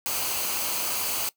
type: noise with comb filter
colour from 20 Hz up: white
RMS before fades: -28 dBFS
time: 0.06-1.29 s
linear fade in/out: 0 ms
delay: 0.55 ms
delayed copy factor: -0.5
effects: noise-tail reverb RT60 0.1 s tail -20 dB re dry